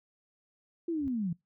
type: linear sweep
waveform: sine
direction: down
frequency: 347.9 to 161 Hz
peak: -29 dBFS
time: 0.88-1.33 s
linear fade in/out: 5 ms
type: tone with exponential growth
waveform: triangle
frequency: 81.5 Hz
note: E2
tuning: 19 cents flat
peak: -37 dBFS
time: 0.95-1.08 s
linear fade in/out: 0 ms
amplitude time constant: 28 ms
effects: noise-tail reverb RT60 0.2 s tail -24 dB re dry